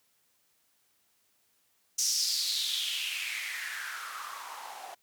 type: noise with band-pass filter sweep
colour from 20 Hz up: blue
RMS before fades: -34 dBFS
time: 1.98-4.95 s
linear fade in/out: 10 ms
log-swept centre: 6100 to 700 Hz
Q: 5.1
effects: white hiss -71 dBFS RMS until 5.02 s + high-pass 60 Hz 12 dB/octave